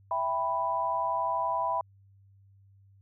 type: chord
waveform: sine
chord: E minor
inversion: none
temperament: just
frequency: 659.3 / 791.1 / 988.9 Hz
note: E5 / G5 / B5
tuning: 0 / +16 / +2 cents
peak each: -33 / -34 / -28 dBFS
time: 0.11-1.81 s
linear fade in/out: 2 ms
effects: added 98 Hz sine -56 dBFS peak until 3.01 s